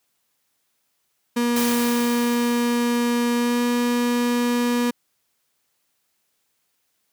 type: tone with pitch glide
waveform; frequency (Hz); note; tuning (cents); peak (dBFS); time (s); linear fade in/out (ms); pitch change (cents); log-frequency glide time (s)
35% pulse; 239 to 241.4; A#3 to B3; +43 to -39; -17; 1.36-4.91; 10; +18; 3.35-3.62
type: noise with exponential decay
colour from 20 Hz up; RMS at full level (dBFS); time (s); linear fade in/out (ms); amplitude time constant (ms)
white; -26; 1.56-4; 5; 530
effects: white hiss -71 dBFS RMS until 7.12 s + high-pass 80 Hz 12 dB/octave